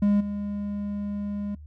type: tone with level steps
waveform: triangle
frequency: 204.2 Hz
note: G#3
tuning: 29 cents flat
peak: -16 / -26 dBFS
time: 0.02-1.55 s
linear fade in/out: 5 ms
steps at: 0.2 s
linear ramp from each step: 10 ms
effects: noise-tail reverb RT60 0.1 s tail -22 dB re dry + added 75 Hz sine -41 dBFS peak until 1.66 s